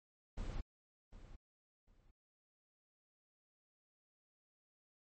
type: noise with echo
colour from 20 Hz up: brown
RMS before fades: -41 dBFS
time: 0.37-0.61 s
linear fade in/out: 10 ms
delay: 750 ms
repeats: 2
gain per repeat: -13 dB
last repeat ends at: 2.11 s
effects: MP3 32 kbps